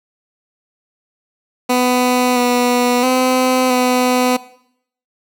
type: tone with pitch steps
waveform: 15% pulse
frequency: 249.5 / 245.4 / 256.1 / 251 Hz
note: B3 / B3 / C4 / B3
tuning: +18 / -11 / -37 / +28 cents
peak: -6 dBFS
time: 1.69-4.37 s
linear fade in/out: 10 ms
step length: 670 ms
effects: noise-tail reverb RT60 0.7 s tail -19 dB re dry